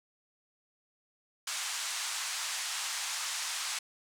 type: band-pass noise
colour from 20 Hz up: white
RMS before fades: -36 dBFS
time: 1.47-3.79 s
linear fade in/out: 5 ms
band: 860 to 8500 Hz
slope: 24 dB/octave
effects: none